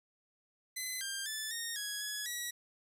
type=tone with pitch steps; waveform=10% pulse; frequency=2029 / 1593 / 1746 / 1850 / 1667 / 1686 / 1928 Hz; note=B6 / G6 / A6 / A#6 / G#6 / G#6 / B6; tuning=+46 / +27 / -14 / -14 / +6 / +26 / -42 cents; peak=-28 dBFS; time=0.76-2.51 s; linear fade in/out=10 ms; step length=250 ms; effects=none